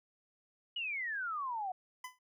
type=exponential sweep; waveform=sine; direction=down; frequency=2960 to 722 Hz; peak=-35 dBFS; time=0.76-1.72 s; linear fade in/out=5 ms
type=tone with exponential decay; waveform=25% pulse; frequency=1007 Hz; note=B5; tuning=33 cents sharp; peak=-35 dBFS; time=2.04-2.19 s; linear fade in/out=5 ms; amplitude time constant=31 ms
effects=none